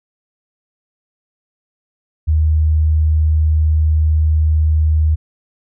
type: tone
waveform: sine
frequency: 77.78 Hz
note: D#2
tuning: in tune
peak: -10 dBFS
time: 2.27-5.16 s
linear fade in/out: 20 ms
effects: none